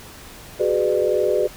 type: chord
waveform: sine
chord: G# half-diminished seventh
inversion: third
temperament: just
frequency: 373.8 / 415.3 / 498.4 / 598 Hz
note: F#4 / G#4 / B4 / D5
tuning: +18 / 0 / +16 / +31 cents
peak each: -22 dBFS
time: 0.59-1.48 s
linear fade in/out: 20 ms
effects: pink hiss -41 dBFS RMS until 1.56 s